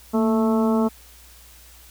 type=harmonic tone with a mistuned harmonic; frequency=219.7 Hz; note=A3; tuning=2 cents flat; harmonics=1 / 2 / 3 / 4 / 5 / 6; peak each=-18 / -24 / -28 / -30 / -32 / -34 dBFS; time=0.13-0.89 s; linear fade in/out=20 ms; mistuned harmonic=1; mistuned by=+58 cents; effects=added 60 Hz sine -49 dBFS peak until 1.9 s + white hiss -49 dBFS RMS until 1.9 s